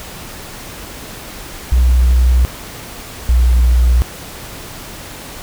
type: tone pair in turn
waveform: sine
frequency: 62 / 60.62 Hz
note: B1 / B1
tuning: +7 / -32 cents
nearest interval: unison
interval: 39 cents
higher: first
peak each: -6 dBFS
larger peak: neither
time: 1.72-2.45 / 3.29-4.02 s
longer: neither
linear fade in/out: 0 ms
effects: tanh soft clip ceiling -4 dBFS + pink hiss -31 dBFS RMS until 5.42 s